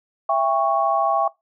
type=chord; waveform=sine; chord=C# diminished; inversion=first; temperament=just; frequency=665.2 / 798.3 / 1108.7 Hz; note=E5 / G5 / C#6; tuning=+16 / +31 / 0 cents; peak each=-21 dBFS; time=0.29-1.28 s; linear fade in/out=5 ms; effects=noise-tail reverb RT60 0.2 s tail -22 dB re dry